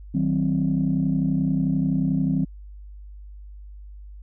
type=chord; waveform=sine; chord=C diminished; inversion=first; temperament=just; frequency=156.98 / 188.37 / 261.6 Hz; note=Eb3 / Gb3 / C4; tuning=+16 / +31 / 0 cents; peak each=-23 dBFS; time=0.14-2.45 s; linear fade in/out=10 ms; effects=tanh soft clip ceiling -12 dBFS + added 50 Hz sine -38 dBFS peak until 4.22 s